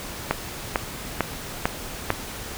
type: click train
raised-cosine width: 0.5 ms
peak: -4 dBFS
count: 5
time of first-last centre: 0.31-2.104 s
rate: 2.23 Hz
effects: pink hiss -35 dBFS RMS until 2.57 s